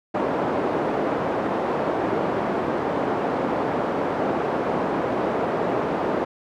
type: band-pass noise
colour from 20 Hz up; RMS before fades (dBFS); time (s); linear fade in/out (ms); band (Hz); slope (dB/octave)
pink; -24; 0.14-6.25; 10; 290 to 880; 12
effects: none